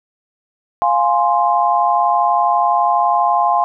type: chord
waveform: sine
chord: F minor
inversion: none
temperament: equal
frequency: 698.5 / 830.6 / 1046.5 Hz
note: F5 / Ab5 / C6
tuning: 0 / 0 / 0 cents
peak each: -16 dBFS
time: 0.82-3.64 s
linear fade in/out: 0 ms
effects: none